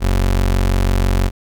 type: tone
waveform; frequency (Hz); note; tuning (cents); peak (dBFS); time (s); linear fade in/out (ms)
30% pulse; 46.09; F#1; -6; -10; 0-1.31; 50
effects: none